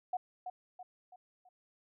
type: tone with echo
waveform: sine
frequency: 731 Hz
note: F#5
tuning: 21 cents flat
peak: -31 dBFS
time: 0.13-0.17 s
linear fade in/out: 5 ms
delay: 330 ms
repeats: 4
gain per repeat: -7 dB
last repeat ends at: 1.49 s
effects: none